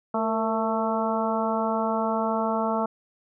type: harmonic tone with a mistuned harmonic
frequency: 221.6 Hz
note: A3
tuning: 13 cents sharp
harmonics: 1 / 2 / 3 / 4 / 5 / 6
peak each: -28 / -31 / -28 / -29 / -32 / -33 dBFS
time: 0.14-2.86 s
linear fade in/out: 5 ms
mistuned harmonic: 2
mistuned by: +48 cents
effects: none